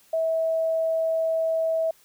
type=tone; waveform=sine; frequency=649 Hz; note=E5; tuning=27 cents flat; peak=-21 dBFS; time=0.13-1.91 s; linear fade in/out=5 ms; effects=white hiss -58 dBFS RMS until 2.04 s